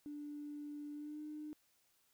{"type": "tone with pitch glide", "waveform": "triangle", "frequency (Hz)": [293.7, 302.7], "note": ["D4", "D#4"], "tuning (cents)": [0, -48], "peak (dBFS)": -40, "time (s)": [0.06, 1.53], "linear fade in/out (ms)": 0, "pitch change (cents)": 52, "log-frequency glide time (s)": [0.93, 1.21], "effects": ["tanh soft clip ceiling -42 dBFS", "white hiss -75 dBFS RMS until 2.13 s"]}